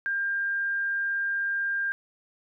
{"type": "tone", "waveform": "sine", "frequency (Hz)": 1599, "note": "G6", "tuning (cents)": 34, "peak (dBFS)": -25, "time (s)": [0.06, 1.92], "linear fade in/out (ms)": 0, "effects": []}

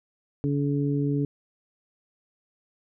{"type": "harmonic tone", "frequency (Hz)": 142.6, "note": "C#3", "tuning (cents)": 49, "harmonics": [1, 2, 3], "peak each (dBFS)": [-25, -26, -32], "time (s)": [0.44, 1.25], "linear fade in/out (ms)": 0, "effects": []}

